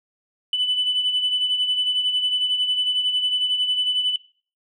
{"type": "beating tone pair", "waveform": "sine", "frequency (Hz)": [2992, 3003], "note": ["F#7", "F#7"], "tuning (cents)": [19, 25], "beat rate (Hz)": 11, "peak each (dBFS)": [-19, -26], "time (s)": [0.53, 4.16], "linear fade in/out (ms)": 2, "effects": ["noise-tail reverb RT60 0.4 s tail -20 dB re dry", "tanh soft clip ceiling -14 dBFS"]}